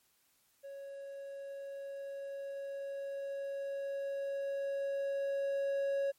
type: tone with level ramp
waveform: triangle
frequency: 554 Hz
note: C#5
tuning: 1 cent flat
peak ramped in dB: -42 to -28 dBFS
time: 0.63-6.12 s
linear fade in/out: 20 ms
effects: white hiss -72 dBFS RMS until 6.18 s + MP3 64 kbps